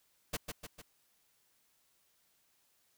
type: noise with echo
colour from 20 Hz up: pink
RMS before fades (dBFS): -35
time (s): 0.33-0.37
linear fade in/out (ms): 10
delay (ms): 150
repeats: 3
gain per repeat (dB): -5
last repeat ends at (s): 0.82
effects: white hiss -73 dBFS RMS until 2.97 s